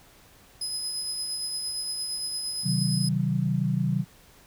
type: tone with tremolo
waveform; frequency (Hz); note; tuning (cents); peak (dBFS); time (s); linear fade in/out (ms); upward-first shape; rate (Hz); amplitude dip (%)
30% pulse; 5050; D#8; +25; -24; 0.61-3.09; 5; triangle; 8.7; 35
type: chord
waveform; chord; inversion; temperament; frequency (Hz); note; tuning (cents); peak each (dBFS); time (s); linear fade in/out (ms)
sine; C diminished; none; just; 130.81 / 156.98 / 188.37; C3 / Eb3 / Gb3; 0 / +16 / +31; -27; 2.63-4.05; 50
effects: pink hiss -55 dBFS RMS until 4.46 s